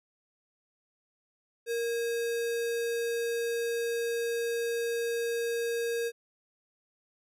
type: tone with sample-and-hold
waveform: sine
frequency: 466.5 Hz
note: A#4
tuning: 1 cent sharp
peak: -28 dBFS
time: 1.66-6.12 s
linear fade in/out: 50 ms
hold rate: 2100 Hz
effects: resampled to 32000 Hz